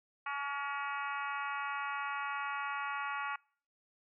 harmonic tone with a mistuned harmonic, 283.1 Hz, C#4, 37 cents sharp, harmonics 3 / 4 / 5 / 6 / 7 / 8 / 9 / 10, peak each -42 / -39 / -41 / -52 / -45 / -48 / -47 / -55 dBFS, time 0.26-3.36 s, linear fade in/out 5 ms, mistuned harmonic 7, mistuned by -52 cents, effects noise-tail reverb RT60 0.5 s tail -26 dB re dry

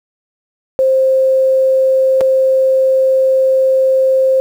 sine tone with dropouts, 527 Hz, C5, 12 cents sharp, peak -8 dBFS, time 0.79-4.4 s, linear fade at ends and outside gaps 0 ms, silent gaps 2.208-2.212 s, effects 7-bit

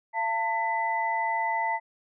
sine tone cluster, 684 / 898 / 1998 Hz, F5 / A5 / B6, -36 / +35 / +20 cents, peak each -34 / -26 / -31 dBFS, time 0.13-1.8 s, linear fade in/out 50 ms, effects none

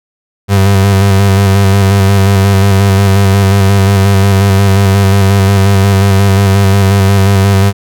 35% pulse tone with vibrato, 98 Hz, G2, in tune, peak -3 dBFS, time 0.48-7.73 s, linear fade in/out 50 ms, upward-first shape square, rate 5.6 Hz, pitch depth 27 cents each way, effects none

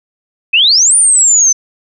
sine exponential two-way sweep, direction up then down, 2489 to 9400 to 6060 Hz, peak -5 dBFS, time 0.53-1.53 s, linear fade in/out 10 ms, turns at 0.96 s, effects none

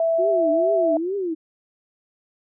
sine tone, 659.3 Hz, E5, in tune, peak -17 dBFS, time 0-0.97 s, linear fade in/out 2 ms
sine tone with vibrato, 349.2 Hz, F4, in tune, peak -22 dBFS, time 0.18-1.35 s, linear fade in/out 20 ms, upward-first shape triangle, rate 2.3 Hz, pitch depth 280 cents each way
effects none

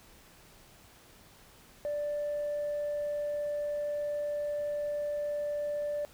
sine tone, 587.3 Hz, D5, in tune, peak -29 dBFS, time 1.85-6.05 s, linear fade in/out 0 ms, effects tanh soft clip ceiling -28 dBFS + pink hiss -57 dBFS RMS until 6.13 s

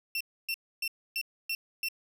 30% pulse tone bursts, 2704 Hz, E7, 43 cents sharp, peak -27 dBFS, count 6, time 0.15-1.886 s, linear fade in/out 2 ms, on 56 ms, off 280 ms, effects none

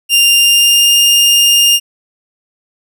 sawtooth tone with pitch glide, 2794 to 2815 Hz, F7 to F7, 0 to +13 cents, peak -3 dBFS, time 0.09-1.8 s, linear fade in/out 50 ms, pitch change +13 cents, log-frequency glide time 0.33-0.98 s, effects none

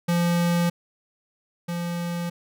square tone pair in turn, 172.5 / 172.5 Hz, F3 / F3, -21 / -21 cents, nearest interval unison, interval 0 cents, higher neither, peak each -20 / -27 dBFS, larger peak first, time 0.08-0.7 / 1.68-2.3 s, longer neither, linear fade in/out 10 ms, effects none

